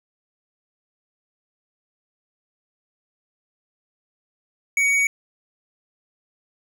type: tone with hard clipping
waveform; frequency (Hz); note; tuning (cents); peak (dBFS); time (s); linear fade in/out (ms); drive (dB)
triangle; 2246; C#7; +22; -18; 4.77-5.07; 2; 13
effects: none